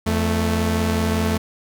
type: tone pair together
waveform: sawtooth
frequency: 85.26 / 220 Hz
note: F2 / A3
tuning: -41 / 0 cents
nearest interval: octave + major third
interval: 1641 cents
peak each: -17 dBFS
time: 0.06-1.38 s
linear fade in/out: 10 ms
effects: none